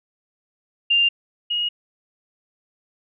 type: tone pair in turn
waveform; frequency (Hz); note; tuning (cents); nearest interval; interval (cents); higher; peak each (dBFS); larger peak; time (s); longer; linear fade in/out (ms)
sine; 2794 / 2879; F7 / F#7; 0 / -48; minor second; 52; second; -14 / -20; first; 0.9-1.09 / 1.5-1.69; neither; 10
effects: none